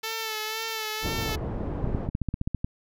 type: tone with vibrato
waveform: 5% pulse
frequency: 440 Hz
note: A4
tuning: in tune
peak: -18 dBFS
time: 0.03-1.36 s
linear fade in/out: 10 ms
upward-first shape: sine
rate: 2 Hz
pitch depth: 39 cents each way
type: low-pass noise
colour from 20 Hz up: pink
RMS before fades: -31 dBFS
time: 1.01-2.1 s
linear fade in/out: 50 ms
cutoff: 590 Hz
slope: 12 dB/octave
type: clicks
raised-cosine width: 5 ms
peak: -15 dBFS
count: 12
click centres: 1.843 / 1.875 / 1.948 / 2.089 / 2.151 / 2.217 / 2.287 / 2.341 / 2.414 / 2.475 / 2.547 / 2.645 s
effects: none